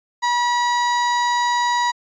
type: tone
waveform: 35% pulse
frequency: 966 Hz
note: B5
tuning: 39 cents flat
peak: -15 dBFS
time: 0.22-1.92 s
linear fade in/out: 20 ms
effects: resampled to 16000 Hz